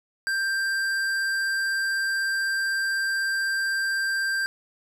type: tone with hard clipping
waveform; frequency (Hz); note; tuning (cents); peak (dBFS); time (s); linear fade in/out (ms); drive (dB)
sine; 1579; G6; +12; -25; 0.27-4.46; 0; 12
effects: none